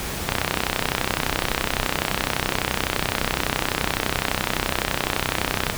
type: click train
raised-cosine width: 0.3 ms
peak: -3 dBFS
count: 173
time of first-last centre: 0.29-5.699 s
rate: 31.8 Hz
effects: pink hiss -29 dBFS RMS until 5.77 s